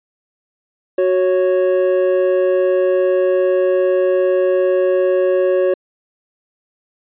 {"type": "tone pair together", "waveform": "triangle", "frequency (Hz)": [370, 552.5], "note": ["F#4", "C#5"], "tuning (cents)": [0, -6], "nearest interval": "perfect fifth", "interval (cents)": 694, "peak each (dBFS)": -13, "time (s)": [0.98, 5.74], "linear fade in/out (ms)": 5, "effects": ["resampled to 8000 Hz"]}